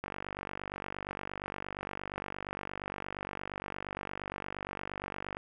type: click train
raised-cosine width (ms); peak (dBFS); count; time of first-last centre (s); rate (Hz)
0.5; -22; 260; 0.04-5.369; 48.6
effects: none